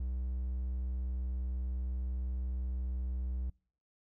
triangle tone, 62.9 Hz, B1, 32 cents sharp, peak -31 dBFS, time 0-3.5 s, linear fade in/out 5 ms, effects noise-tail reverb RT60 0.5 s tail -26 dB re dry

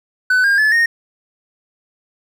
triangle tone with pitch steps, 1504 / 1611.9 / 1727.6 / 1851.6 Hz, F#6 / G6 / A6 / A#6, +28 / +48 / -32 / -12 cents, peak -9 dBFS, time 0.3-0.86 s, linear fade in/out 5 ms, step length 140 ms, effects none

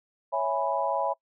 sine chord, C# minor seventh, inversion none, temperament equal, 554.4 / 659.3 / 830.6 / 987.8 Hz, C#5 / E5 / G#5 / B5, 0 / 0 / 0 / 0 cents, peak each -30 dBFS, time 0.32-1.14 s, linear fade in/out 20 ms, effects noise-tail reverb RT60 0.1 s tail -24 dB re dry

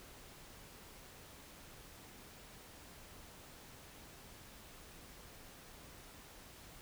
silence, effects pink hiss -56 dBFS RMS until 6.81 s

